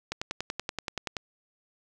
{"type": "click train", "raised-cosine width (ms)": 0.2, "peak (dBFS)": -14, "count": 12, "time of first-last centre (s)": [0.12, 1.168], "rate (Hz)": 10.5, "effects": []}